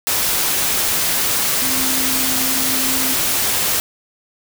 sine tone in noise, 261.6 Hz, C4, in tune, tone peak -26 dBFS, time 1.62-3.14 s, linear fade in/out 0 ms, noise white, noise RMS -18 dBFS, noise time 0.07-3.8 s, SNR -11 dB, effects none

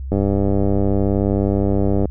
click train, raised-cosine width 2 ms, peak -6 dBFS, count 193, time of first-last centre 0.12-2.055 s, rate 99.2 Hz, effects added 66 Hz sine -25 dBFS peak until 2.1 s

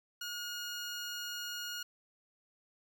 15% pulse tone, 1435 Hz, F6, 47 cents sharp, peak -32 dBFS, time 0.21-1.83 s, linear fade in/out 5 ms, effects none

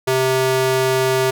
square tone with high-pass filter, 130.81 Hz, C3, in tune, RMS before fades -17 dBFS, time 0.07-1.31 s, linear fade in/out 10 ms, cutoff 320 Hz, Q 1.2, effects none

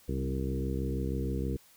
harmonic tone with a mistuned harmonic, 66.3 Hz, C2, 23 cents sharp, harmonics 1 / 2 / 3 / 4 / 5 / 6 / 7, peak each -33 / -36 / -38 / -39 / -40 / -41 / -41 dBFS, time 0.08-1.57 s, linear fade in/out 10 ms, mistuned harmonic 3, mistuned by -26 cents, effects white hiss -60 dBFS RMS until 1.76 s

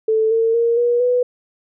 sine tone with pitch steps, 440 / 452.9 / 466.2 / 479.8 / 493.9 Hz, A4 / A#4 / A#4 / A#4 / B4, 0 / -50 / 0 / +50 / 0 cents, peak -13 dBFS, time 0.08-1.23 s, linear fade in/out 5 ms, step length 230 ms, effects none

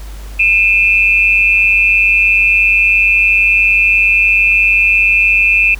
sine tone pair together, 2440 / 2637 Hz, D#7 / E7, -34 / 0 cents, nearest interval minor second, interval 134 cents, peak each -10 dBFS, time 0.39-5.75 s, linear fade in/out 10 ms, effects added 50 Hz sine -25 dBFS peak until 5.79 s + pink hiss -38 dBFS RMS until 5.79 s

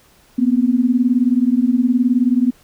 sine beating tone pair, 238.3 / 257.3 Hz, A#3 / C4, +38 / -29 cents, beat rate 19 Hz, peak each -15 dBFS, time 0.38-2.51 s, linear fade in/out 10 ms, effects pink hiss -52 dBFS RMS until 2.63 s

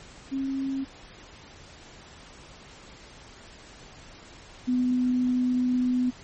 sine tone pair in turn, 270 / 250.4 Hz, C#4 / B3, -45 / +24 cents, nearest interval minor second, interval 131 cents, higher first, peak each -26 / -21 dBFS, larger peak second, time 0.31-0.85 / 4.67-6.11 s, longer second, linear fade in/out 20 ms, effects pink hiss -48 dBFS RMS until 6.23 s + MP3 32 kbps

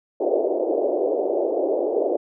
pink band-pass noise, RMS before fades -22 dBFS, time 0.2-2.17 s, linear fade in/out 10 ms, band 340 to 660 Hz, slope 48 dB/octave, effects none

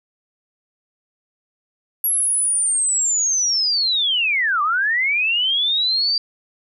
sine linear two-way sweep, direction down then up, 11430 to 1147 to 4717 Hz, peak -16 dBFS, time 2.04-6.18 s, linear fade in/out 2 ms, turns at 4.62 s, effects none

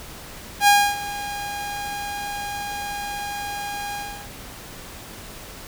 sawtooth tone with ADSR envelope, 815 Hz, G#5, 33 cents flat, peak -7 dBFS, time 0.6-4.3 s, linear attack 74 ms, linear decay 280 ms, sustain -17 dB, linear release 350 ms, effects pink hiss -39 dBFS RMS until 5.67 s

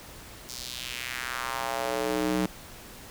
square tone with high-pass filter sweep, 62.1 Hz, B1, 10 cents sharp, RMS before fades -31 dBFS, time 0.49-2.46 s, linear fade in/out 0 ms, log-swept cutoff 5400 to 220 Hz, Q 2, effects pink hiss -46 dBFS RMS until 3.1 s

